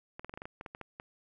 clicks, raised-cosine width 0.5 ms, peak -27 dBFS, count 12, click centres 0.195 / 0.246 / 0.295 / 0.339 / 0.375 / 0.419 / 0.455 / 0.611 / 0.662 / 0.749 / 0.813 / 0.999 s, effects none

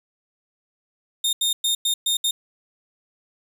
sawtooth tone bursts at uneven times, 3660 Hz, A#7, 32 cents flat, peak -16 dBFS, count 6, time 1.24-1.33 / 1.41-1.53 / 1.64-1.75 / 1.85-1.94 / 2.06-2.17 / 2.24-2.31 s, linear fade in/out 5 ms, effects none

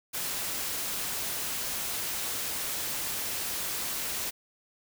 white noise, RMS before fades -33 dBFS, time 0.13-4.31 s, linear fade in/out 20 ms, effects none

